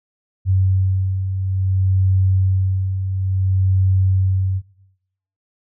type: beating tone pair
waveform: sine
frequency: 94.2 / 94.78 Hz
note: F#2 / F#2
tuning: +32 / +42 cents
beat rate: 0.58 Hz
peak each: -23 / -15 dBFS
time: 0.45-4.62 s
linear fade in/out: 50 ms
effects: noise-tail reverb RT60 0.8 s tail -19 dB re dry